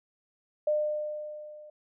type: tone with level ramp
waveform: sine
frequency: 603 Hz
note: D5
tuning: 46 cents sharp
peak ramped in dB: -22 to -46 dBFS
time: 0.67-1.7 s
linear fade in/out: 5 ms
effects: none